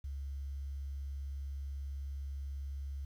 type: tone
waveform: sine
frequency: 69.3 Hz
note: C#2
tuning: in tune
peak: -37 dBFS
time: 0.04-3.05 s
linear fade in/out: 5 ms
effects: tanh soft clip ceiling -33 dBFS + 11-bit